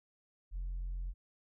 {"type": "tone", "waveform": "sine", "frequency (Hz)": 44, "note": "F1", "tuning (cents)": 14, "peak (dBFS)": -34, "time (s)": [0.51, 1.14], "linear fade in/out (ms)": 50, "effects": ["tanh soft clip ceiling -34 dBFS"]}